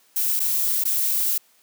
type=noise with dropouts; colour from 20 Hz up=violet; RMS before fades=-22 dBFS; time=0.16-1.38 s; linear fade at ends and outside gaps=5 ms; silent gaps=0.395-0.401 / 0.839-0.852 s; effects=white hiss -59 dBFS RMS until 1.62 s + high-pass 200 Hz 12 dB/octave